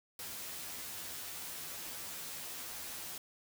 white noise with comb filter, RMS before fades -44 dBFS, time 0.19-3.18 s, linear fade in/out 2 ms, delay 12 ms, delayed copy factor +0.8, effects none

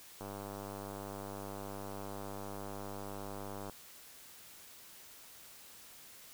click train, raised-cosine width 1 ms, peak -30 dBFS, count 349, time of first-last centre 0.21-3.697 s, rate 99.8 Hz, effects white hiss -55 dBFS RMS until 6.33 s

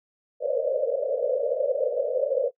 pink band-pass noise, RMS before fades -25 dBFS, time 0.4-2.51 s, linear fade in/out 50 ms, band 480 to 600 Hz, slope 96 dB/octave, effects noise-tail reverb RT60 0.1 s tail -21 dB re dry

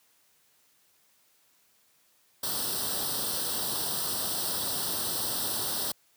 white noise with comb filter, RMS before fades -31 dBFS, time 2.43-5.92 s, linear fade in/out 5 ms, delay 0.22 ms, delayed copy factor +0.85, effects white hiss -66 dBFS RMS until 6.16 s + high-pass 80 Hz 12 dB/octave

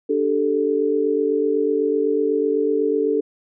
sine chord, D suspended fourth, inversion none, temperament equal, 293.7 / 392 / 440 Hz, D4 / G4 / A4, 0 / 0 / 0 cents, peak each -23 / -23 / -19 dBFS, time 0.09-3.21 s, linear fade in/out 10 ms, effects none

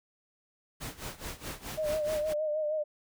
pink noise with tremolo, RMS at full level -38 dBFS, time 0.8-2.34 s, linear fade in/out 20 ms, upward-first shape sine, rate 4.7 Hz, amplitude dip 85%
sine tone with vibrato, 611 Hz, D#5, 32 cents flat, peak -28 dBFS, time 1.77-2.84 s, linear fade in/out 20 ms, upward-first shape sine, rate 6.4 Hz, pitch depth 47 cents each way
effects none

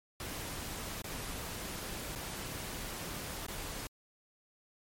pink noise with dropouts, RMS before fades -41 dBFS, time 0.2-3.87 s, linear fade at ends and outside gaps 1 ms, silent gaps 1.019-1.042 / 2.152-2.158 / 3.465-3.483 s, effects MP3 64 kbps

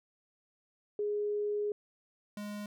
sine / square tone pair in turn, 415.3 / 207.2 Hz, G#4 / G#3, 0 / -4 cents, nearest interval octave, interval 1204 cents, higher first, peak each -30 / -39 dBFS, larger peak first, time 0.99-1.72 / 2.37-2.66 s, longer first, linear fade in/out 2 ms, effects none

